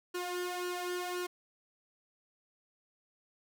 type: tone with flanger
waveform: sawtooth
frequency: 357.6 Hz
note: F4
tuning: 41 cents sharp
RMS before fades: -37 dBFS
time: 0.14-1.27 s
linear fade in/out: 10 ms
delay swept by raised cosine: 0.69 to 2.19 ms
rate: 1.9 Hz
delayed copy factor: +0.65
effects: none